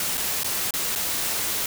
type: noise with dropouts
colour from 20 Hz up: white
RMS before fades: -26 dBFS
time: 0-1.66 s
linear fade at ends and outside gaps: 2 ms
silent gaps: 0.173-0.177 / 0.434-0.444 / 0.708-0.738 / 0.953-0.958 s
effects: none